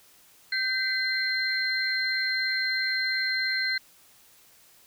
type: tone cluster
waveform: sine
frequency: 1559 / 2033 / 4168 Hz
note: G6 / B6 / C8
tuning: -10 / +50 / -7 cents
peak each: -29 dBFS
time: 0.52-3.78 s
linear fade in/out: 5 ms
effects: white hiss -57 dBFS RMS until 4.86 s